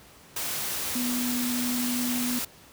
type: tone in noise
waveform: sine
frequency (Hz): 245.8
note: B3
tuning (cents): -8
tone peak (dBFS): -27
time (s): 0.95-2.39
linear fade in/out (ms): 5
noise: white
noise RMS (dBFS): -31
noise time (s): 0.36-2.45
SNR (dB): +1
effects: pink hiss -52 dBFS RMS until 2.72 s + high-pass 60 Hz 12 dB/octave